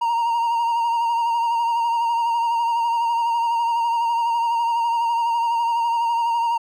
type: tone with vibrato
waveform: triangle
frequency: 932.3 Hz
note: A#5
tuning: in tune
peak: -16 dBFS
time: 0.01-6.58 s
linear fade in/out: 10 ms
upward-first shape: sine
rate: 12 Hz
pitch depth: 31 cents each way
effects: none